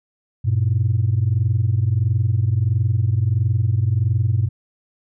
sine tone pair together, 97.7 / 119.2 Hz, G2 / A#2, -5 / +39 cents, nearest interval minor third, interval 344 cents, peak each -17 dBFS, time 0.44-4.49 s, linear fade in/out 20 ms, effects tanh soft clip ceiling -10 dBFS

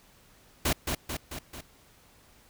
pink noise with echo, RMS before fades -26 dBFS, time 0.65-0.73 s, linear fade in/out 5 ms, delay 220 ms, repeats 4, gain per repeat -4 dB, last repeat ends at 1.61 s, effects pink hiss -59 dBFS RMS until 2.49 s

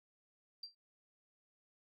sine tone with exponential decay, 4715 Hz, D8, 6 cents sharp, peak -40 dBFS, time 0.63-0.75 s, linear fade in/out 5 ms, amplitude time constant 26 ms, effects noise-tail reverb RT60 0.1 s tail -19 dB re dry + tanh soft clip ceiling -37 dBFS

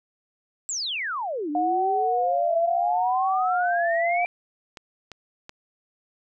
sine exponential two-way sweep, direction down then up, 7902 to 290 to 2369 Hz, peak -26 dBFS, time 0.69-4.26 s, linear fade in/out 0 ms, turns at 1.5 s
sine tone with vibrato, 717 Hz, F5, 45 cents sharp, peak -21 dBFS, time 1.55-4.25 s, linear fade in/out 2 ms, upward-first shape triangle, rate 0.73 Hz, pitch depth 120 cents each way
clicks, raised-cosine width 0.2 ms, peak -22 dBFS, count 3, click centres 4.772 / 5.117 / 5.494 s
effects none

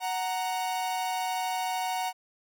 45% pulse tone pair together, 742 / 930.8 Hz, F#5 / A#5, +5 / -3 cents, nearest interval major third, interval 392 cents, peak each -30 / -33 dBFS, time 0-2.13 s, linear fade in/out 50 ms, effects none

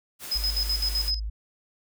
white noise, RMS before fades -38 dBFS, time 0.19-1.12 s, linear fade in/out 50 ms
sine tone with tremolo, 5070 Hz, D#8, 32 cents sharp, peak -23 dBFS, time 0.31-1.2 s, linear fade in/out 10 ms, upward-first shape square, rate 7.8 Hz, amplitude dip 75%
sine tone, 52.7 Hz, G#1, 26 cents sharp, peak -28 dBFS, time 0.35-1.3 s, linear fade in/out 10 ms
effects none

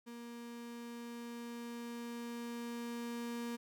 35% pulse tone with level ramp, 236.2 Hz, A#3, 23 cents sharp, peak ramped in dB -45 to -37 dBFS, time 0.06-3.57 s, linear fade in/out 20 ms, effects none

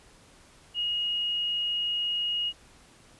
sine tone, 2877 Hz, F#7, 49 cents flat, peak -26 dBFS, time 0.74-2.53 s, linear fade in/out 50 ms, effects pink hiss -56 dBFS RMS until 3.19 s + resampled to 24000 Hz

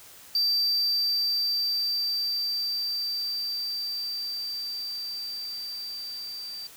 triangle tone with level ramp, 4667 Hz, D8, 12 cents flat, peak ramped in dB -20 to -34 dBFS, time 0.35-6.67 s, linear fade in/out 2 ms, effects white hiss -49 dBFS RMS until 6.76 s

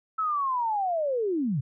sine linear sweep, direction down, 1317 to 116.54 Hz, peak -24 dBFS, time 0.18-1.61 s, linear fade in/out 10 ms, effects none

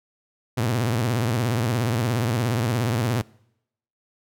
sawtooth tone with vibrato, 116.54 Hz, A#2, in tune, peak -17 dBFS, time 0.57-3.22 s, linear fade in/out 10 ms, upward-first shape sine, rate 17 Hz, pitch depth 180 cents each way, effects noise-tail reverb RT60 0.8 s tail -24 dB re dry

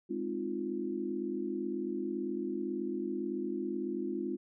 sine chord, F minor seventh, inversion first, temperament equal, 207.7 / 261.6 / 311.1 / 349.2 Hz, Ab3 / C4 / Eb4 / F4, 0 / 0 / 0 / 0 cents, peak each -40 / -39 / -40 / -36 dBFS, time 0.09-4.37 s, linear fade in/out 20 ms, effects none

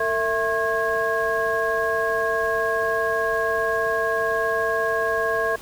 sine tone cluster, 453.1 / 662 / 1078 / 1643 Hz, A#4 / E5 / C#6 / G#6, -49 / +7 / -49 / -19 cents, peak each -25 / -25 / -27 / -25 dBFS, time 0-5.56 s, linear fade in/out 5 ms, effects pink hiss -42 dBFS RMS until 5.61 s

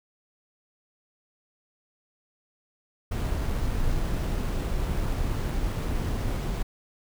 brown noise with sample-and-hold, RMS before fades -27 dBFS, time 3.11-6.63 s, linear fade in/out 10 ms, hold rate 11025 Hz, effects none

